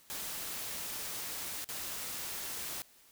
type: noise with dropouts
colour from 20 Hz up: white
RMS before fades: -40 dBFS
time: 0.1-2.82 s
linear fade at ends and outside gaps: 0 ms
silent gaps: 1.643-1.689 s
effects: white hiss -62 dBFS RMS until 3.11 s